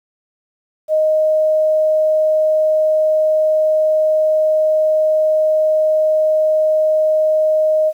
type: tone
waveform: sine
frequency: 622.3 Hz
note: D#5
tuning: in tune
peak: -11 dBFS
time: 0.88-7.93 s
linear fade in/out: 50 ms
effects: 8-bit